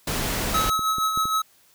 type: noise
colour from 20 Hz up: pink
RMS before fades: -26 dBFS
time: 0.07-0.7 s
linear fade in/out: 5 ms
type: clicks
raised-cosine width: 3 ms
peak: -22 dBFS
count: 7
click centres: 0.416 / 0.474 / 0.595 / 0.793 / 0.984 / 1.175 / 1.255 s
type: tone with tremolo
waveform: square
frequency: 1287 Hz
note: E6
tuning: 42 cents flat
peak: -20 dBFS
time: 0.54-1.42 s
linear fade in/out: 5 ms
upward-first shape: sine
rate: 6.4 Hz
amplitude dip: 45%
effects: white hiss -58 dBFS RMS until 1.74 s